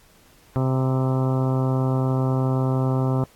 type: harmonic tone with a mistuned harmonic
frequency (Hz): 130.81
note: C3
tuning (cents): 0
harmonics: 1 / 2 / 3 / 4 / 5 / 6 / 7 / 8 / 9 / 10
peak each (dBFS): -20 / -26 / -30 / -32 / -34 / -36 / -37 / -38 / -39 / -40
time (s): 0.56-3.24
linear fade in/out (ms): 0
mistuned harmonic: 8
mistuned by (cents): -39
effects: pink hiss -55 dBFS RMS until 3.35 s + AAC 64 kbps